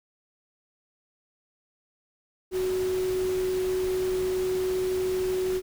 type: tone in noise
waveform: sine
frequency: 371.3 Hz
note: F#4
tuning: 6 cents sharp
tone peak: -24 dBFS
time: 2.51-5.62 s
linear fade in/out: 50 ms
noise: pink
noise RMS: -39 dBFS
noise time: 2.51-5.62 s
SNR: +12 dB
effects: none

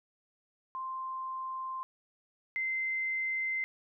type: tone pair in turn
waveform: sine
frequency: 1046.5 / 2074 Hz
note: C6 / C7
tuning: 0 / -16 cents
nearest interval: octave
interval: 1184 cents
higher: second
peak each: -35 / -30 dBFS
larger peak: second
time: 0.75-1.83 / 2.56-3.64 s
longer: neither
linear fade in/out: 0 ms
effects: none

